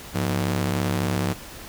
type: ring-modulated tone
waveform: sawtooth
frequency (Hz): 138.2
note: C#3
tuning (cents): -5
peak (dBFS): -15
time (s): 0.14-1.34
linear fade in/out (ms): 20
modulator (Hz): 37.3
effects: pink hiss -40 dBFS RMS until 1.68 s